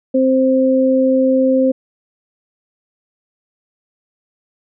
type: tone pair together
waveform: sine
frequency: 262 / 524 Hz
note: C4 / C5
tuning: +2 / +2 cents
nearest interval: octave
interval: 1200 cents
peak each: -13 / -13 dBFS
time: 0.14-1.72 s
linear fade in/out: 10 ms
effects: none